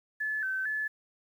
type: tone with vibrato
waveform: sine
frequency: 1629 Hz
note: G#6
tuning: 34 cents flat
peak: -29 dBFS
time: 0.2-0.88 s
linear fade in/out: 10 ms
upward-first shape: square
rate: 2.2 Hz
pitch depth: 100 cents each way
effects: 10-bit